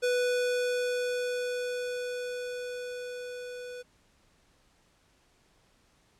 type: tone with level ramp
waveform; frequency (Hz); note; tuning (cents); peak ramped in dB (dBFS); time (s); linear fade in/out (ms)
square; 493.9; B4; 0; -25 to -40; 0.02-3.83; 20
effects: pink hiss -66 dBFS RMS until 6.19 s + low-pass 9000 Hz 12 dB/octave